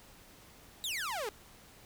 sawtooth exponential sweep, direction down, 3960 to 392 Hz, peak -31 dBFS, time 0.84-1.29 s, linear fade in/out 0 ms, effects pink hiss -57 dBFS RMS until 1.85 s

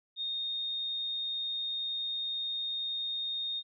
sine tone, 3689 Hz, A#7, 19 cents flat, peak -32 dBFS, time 0.16-3.63 s, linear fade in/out 50 ms, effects none

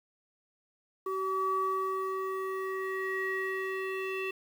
square tone with low-pass filter sweep, 381.2 Hz, G4, 48 cents flat, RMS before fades -33 dBFS, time 1.06-4.31 s, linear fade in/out 5 ms, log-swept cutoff 1000 to 2600 Hz, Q 6.3, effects 9-bit

